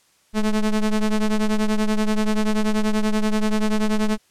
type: ring-modulated tone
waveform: square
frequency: 108.2 Hz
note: A2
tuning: 29 cents flat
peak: -15 dBFS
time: 0.33-4.18 s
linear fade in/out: 50 ms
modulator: 103 Hz
effects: white hiss -60 dBFS RMS until 4.3 s + low-pass 10000 Hz 12 dB/octave